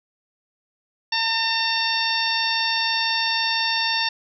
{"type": "harmonic tone", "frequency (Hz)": 906, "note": "A#5", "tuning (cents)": -50, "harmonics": [1, 2, 3, 4, 5, 6], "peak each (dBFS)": [-27, -27, -27, -27, -27, -27], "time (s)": [1.12, 4.09], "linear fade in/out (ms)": 5, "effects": []}